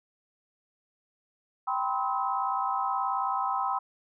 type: chord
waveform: sine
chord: C major seventh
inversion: second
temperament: equal with one note detuned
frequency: 784 / 987.8 / 1046.5 / 1286.2 Hz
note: G5 / B5 / C6 / E6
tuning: 0 / 0 / 0 / -43 cents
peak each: -31 / -32 / -32 / -32 dBFS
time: 1.67-3.79 s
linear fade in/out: 10 ms
effects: none